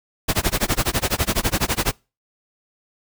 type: noise with tremolo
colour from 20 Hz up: pink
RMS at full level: -18 dBFS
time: 0.28-1.92 s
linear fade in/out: 10 ms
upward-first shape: sine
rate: 12 Hz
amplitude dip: 100%
effects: noise-tail reverb RT60 0.3 s tail -26 dB re dry